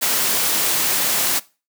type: noise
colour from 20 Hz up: white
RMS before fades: -19 dBFS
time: 0.01-1.4 s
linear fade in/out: 20 ms
effects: noise-tail reverb RT60 0.3 s tail -20 dB re dry + high-pass 150 Hz 12 dB/octave